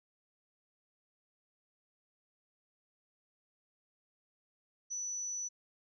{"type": "tone", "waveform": "sine", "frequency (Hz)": 5950, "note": "F#8", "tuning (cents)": 9, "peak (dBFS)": -36, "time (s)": [4.9, 5.49], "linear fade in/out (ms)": 20, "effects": []}